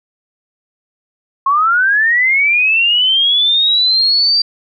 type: linear sweep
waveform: sine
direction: up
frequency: 1069 to 4714 Hz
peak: -9 dBFS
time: 1.46-4.42 s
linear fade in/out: 5 ms
effects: none